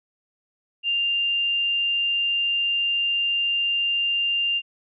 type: tone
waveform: sine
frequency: 2794 Hz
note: F7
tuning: in tune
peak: -20 dBFS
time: 0.83-4.62 s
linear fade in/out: 50 ms
effects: none